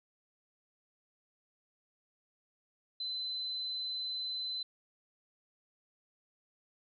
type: tone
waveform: sine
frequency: 4040 Hz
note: B7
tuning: 39 cents sharp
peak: -35 dBFS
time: 3-4.63 s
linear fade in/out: 5 ms
effects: none